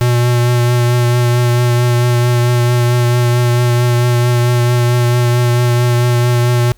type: tone with vibrato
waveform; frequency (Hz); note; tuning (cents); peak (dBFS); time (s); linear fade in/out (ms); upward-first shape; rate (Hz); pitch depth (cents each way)
square; 121.3; B2; -31; -10; 0.01-6.72; 0; triangle; 4.5; 22
effects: added 41 Hz sine -44 dBFS peak until 6.77 s + pink hiss -53 dBFS RMS until 6.77 s